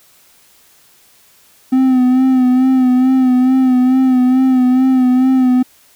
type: tone with vibrato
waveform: triangle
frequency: 256.6 Hz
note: C4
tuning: 34 cents flat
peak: -6 dBFS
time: 1.72-5.63 s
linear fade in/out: 10 ms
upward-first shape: sine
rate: 2.3 Hz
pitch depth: 39 cents each way
effects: white hiss -49 dBFS RMS until 5.95 s